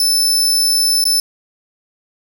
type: tone with dropouts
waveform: sawtooth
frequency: 5274 Hz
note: E8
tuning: in tune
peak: -9 dBFS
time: 0-1.2 s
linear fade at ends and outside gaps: 2 ms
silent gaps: 1.041-1.053 s
effects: 7-bit